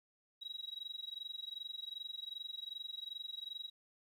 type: tone with amplitude modulation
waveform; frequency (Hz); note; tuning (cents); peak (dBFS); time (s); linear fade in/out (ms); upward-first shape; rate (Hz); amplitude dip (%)
sine; 3849; B7; -45; -38; 0.41-3.7; 20; sine; 22.6; 95
effects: tanh soft clip ceiling -36 dBFS + 12-bit